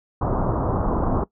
pink low-pass noise, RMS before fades -22 dBFS, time 0.21-1.24 s, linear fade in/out 5 ms, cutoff 1200 Hz, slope 48 dB/octave, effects noise-tail reverb RT60 0.1 s tail -20 dB re dry

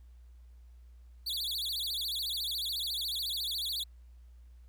45% pulse tone with vibrato, 3928 Hz, B7, 10 cents flat, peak -32 dBFS, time 1.26-3.84 s, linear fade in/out 10 ms, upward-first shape sine, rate 14 Hz, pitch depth 290 cents each way, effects added 60 Hz sine -51 dBFS peak until 4.68 s + pink hiss -75 dBFS RMS until 4.68 s

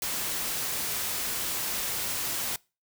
white noise, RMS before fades -31 dBFS, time 0.02-2.56 s, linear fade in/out 2 ms, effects noise-tail reverb RT60 0.3 s tail -24 dB re dry

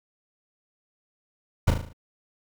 brown noise with echo, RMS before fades -18 dBFS, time 1.67-1.71 s, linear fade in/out 10 ms, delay 37 ms, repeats 6, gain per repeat -5 dB, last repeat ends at 1.932 s, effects none

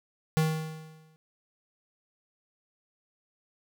square tone with exponential decay, 157.8 Hz, D#3, 25 cents sharp, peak -21 dBFS, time 0.37-1.16 s, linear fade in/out 0 ms, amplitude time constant 170 ms, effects none

